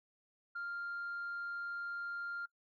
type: tone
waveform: sine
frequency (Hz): 1396.9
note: F6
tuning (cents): 0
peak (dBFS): -37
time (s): 0.55-2.46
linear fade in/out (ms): 10
effects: noise-tail reverb RT60 0.1 s tail -25 dB re dry + tanh soft clip ceiling -36 dBFS